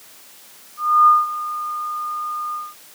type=tone with ADSR envelope; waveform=sine; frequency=1219 Hz; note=D#6; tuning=36 cents flat; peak=-7 dBFS; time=0.77-2.75 s; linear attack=300 ms; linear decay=190 ms; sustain=-16 dB; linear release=210 ms; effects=white hiss -45 dBFS RMS until 2.94 s + high-pass 150 Hz 12 dB/octave